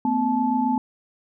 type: tone cluster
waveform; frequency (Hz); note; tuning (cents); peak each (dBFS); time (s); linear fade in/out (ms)
sine; 227.5 / 255 / 868; A#3 / C4 / A5; -42 / -44 / -24; -26 / -22 / -23; 0.05-0.78; 2
effects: none